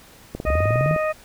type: click train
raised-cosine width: 2 ms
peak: -15 dBFS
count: 13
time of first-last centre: 0.35-0.962 s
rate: 19.6 Hz
type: harmonic tone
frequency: 621 Hz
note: D#5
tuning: 3 cents flat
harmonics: 1 / 2 / 3 / 4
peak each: -21 / -27 / -31 / -33 dBFS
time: 0.45-1.13 s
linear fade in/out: 20 ms
type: linear sweep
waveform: sine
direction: up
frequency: 58.8 to 164.81 Hz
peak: -19 dBFS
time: 0.46-0.96 s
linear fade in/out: 20 ms
effects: pink hiss -48 dBFS RMS until 1.24 s